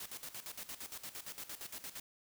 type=noise with tremolo; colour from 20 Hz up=white; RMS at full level=-45 dBFS; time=0-2 s; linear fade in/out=5 ms; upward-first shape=square; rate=8.7 Hz; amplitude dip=75%; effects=none